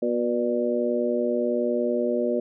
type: harmonic tone with a mistuned harmonic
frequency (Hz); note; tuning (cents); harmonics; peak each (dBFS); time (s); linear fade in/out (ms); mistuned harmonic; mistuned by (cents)
121.2; B2; -32; 2 / 3 / 4 / 5; -27 / -27 / -27 / -27; 0.02-2.4; 5; 5; -32
effects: none